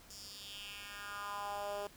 10% pulse tone with high-pass filter sweep, 203.6 Hz, G#3, 34 cents flat, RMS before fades -44 dBFS, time 0.1-1.87 s, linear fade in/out 2 ms, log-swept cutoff 6000 to 480 Hz, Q 3.1, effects pink hiss -59 dBFS RMS until 1.96 s

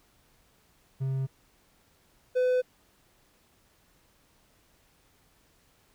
triangle tone pair in turn, 133.5 / 504 Hz, C3 / B4, +35 / +35 cents, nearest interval octave + major seventh, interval 2300 cents, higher second, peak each -25 / -20 dBFS, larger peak second, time 1-1.27 / 2.35-2.62 s, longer neither, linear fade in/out 20 ms, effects pink hiss -65 dBFS RMS until 5.94 s

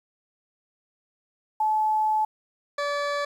sine / 20% pulse tone pair in turn, 863 / 576 Hz, A5 / D5, -34 / -34 cents, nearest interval perfect fifth, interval 700 cents, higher first, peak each -20 dBFS, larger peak neither, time 1.6-2.25 / 2.78-3.25 s, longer first, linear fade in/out 5 ms, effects low-pass 5000 Hz 12 dB/octave + 9-bit

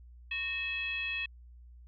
sine tone with frequency modulation, 2583 Hz, E7, 36 cents flat, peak -32 dBFS, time 0.31-1.26 s, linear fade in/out 5 ms, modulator 744 Hz, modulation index 0.81, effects added 60 Hz sine -50 dBFS peak until 1.87 s

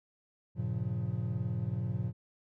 triangle chord, G half-diminished seventh, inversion none, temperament equal with one note detuned, 98 / 116.54 / 138.59 / 178.08 Hz, G2 / Bb2 / Db3 / F3, 0 / 0 / 0 / +34 cents, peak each -36 / -32 / -37 / -37 dBFS, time 0.55-2.13 s, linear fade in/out 50 ms, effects none

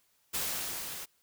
white noise with level ramp, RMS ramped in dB -32 to -42 dBFS, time 0.33-1.06 s, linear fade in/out 20 ms, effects white hiss -71 dBFS RMS until 1.22 s

